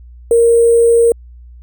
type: tone with sample-and-hold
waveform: sine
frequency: 466.2 Hz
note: A#4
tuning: in tune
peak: -6 dBFS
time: 0.31-1.12 s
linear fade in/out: 2 ms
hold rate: 8820 Hz
effects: added 60 Hz sine -34 dBFS peak until 1.62 s